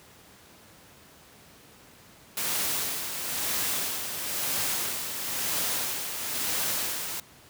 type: noise with tremolo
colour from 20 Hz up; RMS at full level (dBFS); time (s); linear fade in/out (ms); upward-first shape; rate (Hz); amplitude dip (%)
white; -28; 2.37-7.2; 2; sine; 1; 50
effects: pink hiss -53 dBFS RMS until 7.49 s + high-pass 80 Hz 12 dB/octave